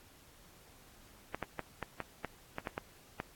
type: clicks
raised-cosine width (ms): 0.5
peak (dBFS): -21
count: 10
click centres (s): 1.346 / 1.427 / 1.593 / 1.827 / 2.003 / 2.247 / 2.584 / 2.672 / 2.779 / 3.201
effects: pink hiss -60 dBFS RMS until 3.35 s + AAC 64 kbps